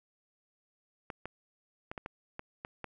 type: clicks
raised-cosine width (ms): 0.5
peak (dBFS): -24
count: 8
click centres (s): 1.102 / 1.256 / 1.915 / 1.978 / 2.061 / 2.394 / 2.649 / 2.843
effects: none